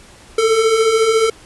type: beating tone pair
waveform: square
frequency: 433.7 / 447.7 Hz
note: A4 / A4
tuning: -25 / +30 cents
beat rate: 14 Hz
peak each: -20 / -13 dBFS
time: 0.38-1.3 s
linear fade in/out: 5 ms
effects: pink hiss -43 dBFS RMS until 1.45 s + resampled to 24000 Hz